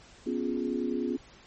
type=chord; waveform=sine; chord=C# dominant seventh; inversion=third; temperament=equal; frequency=246.9 / 277.2 / 349.2 / 415.3 Hz; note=B3 / C#4 / E#4 / G#4; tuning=0 / 0 / 0 / 0 cents; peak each=-32 / -33 / -33 / -36 dBFS; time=0.26-1.17 s; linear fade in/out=10 ms; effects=pink hiss -54 dBFS RMS until 1.46 s + MP3 32 kbps